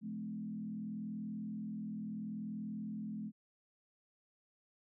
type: tone with frequency modulation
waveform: sine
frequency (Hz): 212.4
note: G#3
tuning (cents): +39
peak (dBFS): -39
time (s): 0.01-3.32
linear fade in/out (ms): 50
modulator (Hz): 40.7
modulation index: 0.86
effects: none